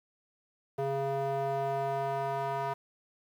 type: tone with band-pass filter sweep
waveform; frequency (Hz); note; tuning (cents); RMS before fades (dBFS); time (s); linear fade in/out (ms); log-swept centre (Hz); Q
square; 137.3; C#3; -16; -32; 0.78-2.74; 10; 550 to 900; 2.5
effects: 10-bit